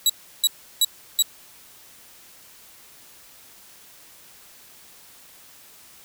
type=tone bursts; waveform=20% pulse; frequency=3899 Hz; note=B7; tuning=23 cents flat; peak=-9 dBFS; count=4; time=0.06-1.224 s; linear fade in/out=2 ms; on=36 ms; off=340 ms; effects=white hiss -49 dBFS RMS until 6.04 s